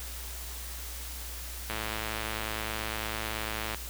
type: click train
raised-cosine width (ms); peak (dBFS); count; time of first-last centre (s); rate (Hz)
0.3; -17; 224; 1.7-3.746; 109
effects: added 60 Hz sine -40 dBFS peak until 3.89 s + white hiss -42 dBFS RMS until 3.89 s